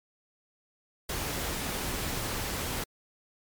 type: noise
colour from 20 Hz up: pink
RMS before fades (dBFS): -33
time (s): 1.09-2.84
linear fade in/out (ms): 5
effects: MP3 96 kbps